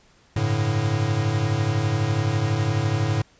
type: chord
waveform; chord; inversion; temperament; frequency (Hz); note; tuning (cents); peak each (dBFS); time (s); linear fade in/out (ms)
square; G suspended second; none; equal with one note detuned; 98 / 110 / 144.39; G2 / A2 / D3; 0 / 0 / -29; -28 / -23 / -27; 0.36-3.22; 5
effects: pink hiss -57 dBFS RMS until 3.39 s + resampled to 16000 Hz